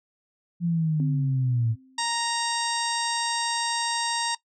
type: linear sweep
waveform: sine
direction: down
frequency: 174.3 to 110 Hz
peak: -21 dBFS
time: 0.6-1.76 s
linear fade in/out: 50 ms
type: tone with exponential decay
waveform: sine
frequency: 261.6 Hz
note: C4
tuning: in tune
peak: -27 dBFS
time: 1-2.38 s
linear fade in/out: 1 ms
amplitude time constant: 300 ms
type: harmonic tone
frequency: 932.3 Hz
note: A#5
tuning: in tune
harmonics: 1 / 2 / 3 / 4 / 5 / 6 / 7 / 8 / 9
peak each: -28 / -34 / -37 / -32 / -34 / -35 / -42 / -38 / -35 dBFS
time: 1.98-4.35 s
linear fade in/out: 5 ms
effects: noise-tail reverb RT60 0.1 s tail -19 dB re dry